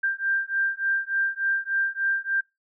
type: beating tone pair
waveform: sine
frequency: 1582 / 1585.4 Hz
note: G6 / G6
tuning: +15 / +19 cents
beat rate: 3.4 Hz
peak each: -26 dBFS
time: 0.03-2.41 s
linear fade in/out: 10 ms
effects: noise-tail reverb RT60 0.2 s tail -23 dB re dry